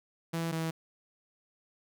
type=tone pair in turn; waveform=sawtooth; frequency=165.6 / 162.38 Hz; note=E3 / E3; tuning=+8 / -26 cents; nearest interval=unison; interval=34 cents; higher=first; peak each=-27 dBFS; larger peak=neither; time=0.33-0.52 / 0.52-0.71 s; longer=neither; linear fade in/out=10 ms; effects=none